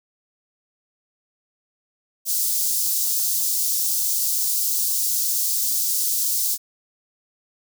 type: high-pass noise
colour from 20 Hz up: white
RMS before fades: -22 dBFS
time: 2.25-6.58 s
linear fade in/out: 50 ms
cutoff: 4900 Hz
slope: 24 dB/octave
effects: none